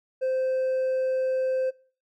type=tone with hard clipping; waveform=sine; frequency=520 Hz; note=C5; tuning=11 cents flat; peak=-24 dBFS; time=0.21-1.71 s; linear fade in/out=20 ms; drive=2 dB; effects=noise-tail reverb RT60 0.4 s tail -21 dB re dry